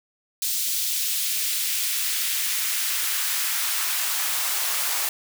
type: noise with high-pass filter sweep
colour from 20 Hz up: white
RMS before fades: -25 dBFS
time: 0.42-5.09 s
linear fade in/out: 2 ms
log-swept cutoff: 4000 to 730 Hz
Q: 1
effects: none